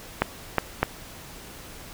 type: clicks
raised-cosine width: 0.5 ms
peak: -4 dBFS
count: 3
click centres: 0.22 / 0.583 / 0.83 s
effects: pink hiss -43 dBFS RMS until 1.93 s